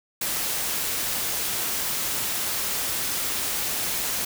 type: noise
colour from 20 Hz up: white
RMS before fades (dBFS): -27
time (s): 0.21-4.25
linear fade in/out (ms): 5
effects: none